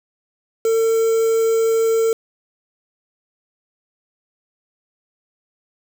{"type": "tone with quantisation", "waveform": "triangle", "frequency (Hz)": 451.1, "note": "A4", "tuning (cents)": 43, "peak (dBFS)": -12, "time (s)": [0.65, 2.13], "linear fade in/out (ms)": 2, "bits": 5, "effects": []}